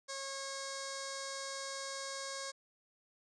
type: tone with notch filter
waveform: 5% pulse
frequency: 545 Hz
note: C#5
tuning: 29 cents flat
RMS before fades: -42 dBFS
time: 0.08-2.52 s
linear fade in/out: 20 ms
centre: 2800 Hz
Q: 1.1
effects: resampled to 24000 Hz